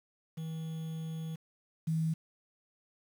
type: tone pair in turn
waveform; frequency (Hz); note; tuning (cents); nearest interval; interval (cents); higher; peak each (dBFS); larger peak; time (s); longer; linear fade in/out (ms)
triangle / sine; 160.7 / 160.7; E3 / E3; -44 / -44; unison; 0; neither; -34 / -28; second; 0.37-1.36 / 1.87-2.14; first; 10
effects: 9-bit